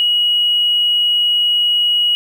triangle tone with tanh clipping, 2905 Hz, F#7, 32 cents flat, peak -11 dBFS, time 0-2.15 s, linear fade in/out 0 ms, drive 1 dB, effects none

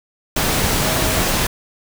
sine tone in noise, 636 Hz, D#5, 38 cents sharp, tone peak -27 dBFS, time 0.85-1.21 s, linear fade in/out 5 ms, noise pink, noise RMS -18 dBFS, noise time 0.36-1.47 s, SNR -12 dB, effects none

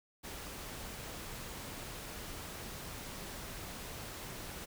pink noise, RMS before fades -45 dBFS, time 0.23-4.66 s, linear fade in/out 20 ms, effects none

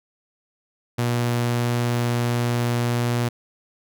sawtooth tone, 119.9 Hz, A#2, 49 cents sharp, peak -16 dBFS, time 0.98-3.29 s, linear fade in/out 10 ms, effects none

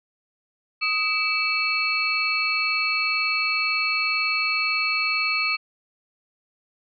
sine tone cluster, 1257 / 2294 / 2636 / 4336 Hz, D#6 / D7 / E7 / C#8, +17 / -41 / -1 / -39 cents, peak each -29 / -26 / -24 / -28 dBFS, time 0.81-5.57 s, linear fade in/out 20 ms, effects none

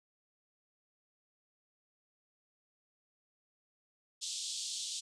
pink band-pass noise, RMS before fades -40 dBFS, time 4.21-5.01 s, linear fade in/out 20 ms, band 3300 to 8700 Hz, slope 48 dB/octave, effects none

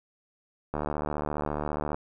click train, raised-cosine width 1 ms, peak -16 dBFS, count 91, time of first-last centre 0.74-1.945 s, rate 74.7 Hz, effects none

